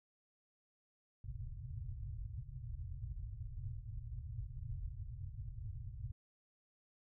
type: low-pass noise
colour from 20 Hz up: white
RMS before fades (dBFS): -45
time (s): 1.24-6.12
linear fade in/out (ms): 5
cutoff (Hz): 130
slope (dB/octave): 96
effects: none